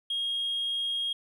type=tone; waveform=triangle; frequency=3259 Hz; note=G#7; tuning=33 cents flat; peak=-25 dBFS; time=0.1-1.13 s; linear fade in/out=5 ms; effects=tanh soft clip ceiling -24 dBFS